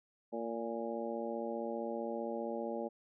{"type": "harmonic tone with a mistuned harmonic", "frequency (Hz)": 115.3, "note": "A#2", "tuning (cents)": -19, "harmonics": [2, 3, 4, 5, 6, 7], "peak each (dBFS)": [-42, -43, -42, -41, -50, -45], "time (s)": [0.32, 2.89], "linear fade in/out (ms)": 20, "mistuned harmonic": 7, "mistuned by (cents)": 35, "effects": []}